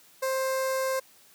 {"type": "tone with notch filter", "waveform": "sawtooth", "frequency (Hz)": 527, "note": "C5", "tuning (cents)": 12, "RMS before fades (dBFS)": -28, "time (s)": [0.22, 1], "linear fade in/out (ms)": 10, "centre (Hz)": 3100, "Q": 1.3, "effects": ["white hiss -57 dBFS RMS until 1.34 s", "high-pass 100 Hz 12 dB/octave"]}